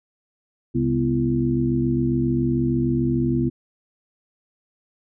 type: harmonic tone with a mistuned harmonic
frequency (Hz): 67.4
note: C#2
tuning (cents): -48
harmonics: 1 / 2 / 3 / 4 / 5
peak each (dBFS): -31 / -23 / -32 / -22 / -24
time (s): 0.74-3.5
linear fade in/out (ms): 20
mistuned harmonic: 4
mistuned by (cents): -130
effects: none